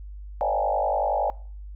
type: tone with frequency modulation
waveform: sine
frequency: 698.5 Hz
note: F5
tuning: in tune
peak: -21 dBFS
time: 0.41-1.3 s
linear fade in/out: 0 ms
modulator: 50.7 Hz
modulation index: 3.3
effects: noise-tail reverb RT60 0.5 s tail -22 dB re dry + added 50 Hz sine -36 dBFS peak until 1.75 s